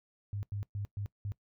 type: tone bursts at uneven times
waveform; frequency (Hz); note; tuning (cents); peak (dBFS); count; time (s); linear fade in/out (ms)
sine; 101.4; G#2; -41; -34; 5; 0.33-0.43 / 0.52-0.63 / 0.75-0.85 / 0.97-1.06 / 1.25-1.32; 0
effects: noise-tail reverb RT60 0.1 s tail -20 dB re dry